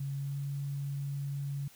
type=tone with pitch glide; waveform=sine; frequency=138.59 to 140.36 Hz; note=C#3 to C#3; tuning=0 to +22 cents; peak=-33 dBFS; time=0-1.68 s; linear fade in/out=5 ms; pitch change=+22 cents; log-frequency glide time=0.15-0.37 s; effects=white hiss -58 dBFS RMS until 1.75 s